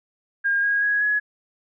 sine tone with pitch steps, 1616 / 1638.6 / 1661.4 / 1684.6 Hz, G#6 / G#6 / G#6 / G#6, -48 / -24 / 0 / +24 cents, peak -18 dBFS, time 0.44-1.2 s, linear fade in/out 20 ms, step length 190 ms, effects none

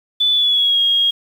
sine tone with pitch glide, 3484 to 3270 Hz, A7 to G#7, -18 to -28 cents, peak -12 dBFS, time 0.2-1.11 s, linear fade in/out 10 ms, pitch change -110 cents, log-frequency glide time 0.31-0.8 s, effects 7-bit

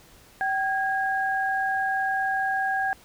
sine tone pair together, 771 / 1635.8 Hz, G5 / G#6, -29 / -27 cents, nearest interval octave + minor second, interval 1302 cents, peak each -25 / -26 dBFS, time 0.41-2.93 s, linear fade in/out 0 ms, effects pink hiss -53 dBFS RMS until 3.04 s

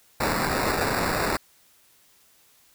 blue noise with sample-and-hold, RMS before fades -25 dBFS, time 0.2-1.37 s, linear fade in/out 5 ms, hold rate 3150 Hz, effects white hiss -59 dBFS RMS until 2.74 s

